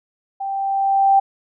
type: tone with level ramp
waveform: sine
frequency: 784 Hz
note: G5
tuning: in tune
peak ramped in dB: -23 to -9 dBFS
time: 0.4-1.2 s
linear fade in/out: 10 ms
effects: none